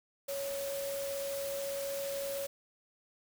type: tone in noise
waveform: sine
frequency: 556 Hz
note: C#5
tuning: 5 cents sharp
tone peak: -35 dBFS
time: 0.28-2.47 s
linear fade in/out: 10 ms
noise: white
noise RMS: -43 dBFS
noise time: 0.28-2.47 s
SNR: +5 dB
effects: none